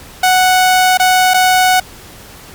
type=tone with dropouts; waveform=sawtooth; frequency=740 Hz; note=F#5; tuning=in tune; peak=-4 dBFS; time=0.23-1.8 s; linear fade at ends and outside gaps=5 ms; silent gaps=0.974-0.997 / 1.337-1.342 s; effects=pink hiss -36 dBFS RMS until 2.54 s + Opus 48 kbps